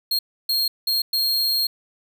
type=tone bursts at uneven times; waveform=45% pulse; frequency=4239 Hz; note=C8; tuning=22 cents sharp; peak=-18 dBFS; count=4; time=0.11-0.19 / 0.49-0.68 / 0.87-1.02 / 1.13-1.67 s; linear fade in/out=5 ms; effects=none